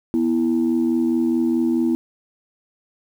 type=tone pair together; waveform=sine; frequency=244.9 / 329.6 Hz; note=B3 / E4; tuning=-14 / 0 cents; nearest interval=perfect fourth; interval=514 cents; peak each=-18 dBFS; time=0.14-1.95 s; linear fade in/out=0 ms; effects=tanh soft clip ceiling -11 dBFS + 8-bit